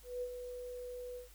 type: tone with ADSR envelope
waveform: sine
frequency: 493.9 Hz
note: B4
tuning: in tune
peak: -35 dBFS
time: 0.03-1.29 s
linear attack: 190 ms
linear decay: 62 ms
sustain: -7 dB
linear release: 130 ms
effects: added 50 Hz sine -57 dBFS peak until 1.34 s + white hiss -62 dBFS RMS until 1.34 s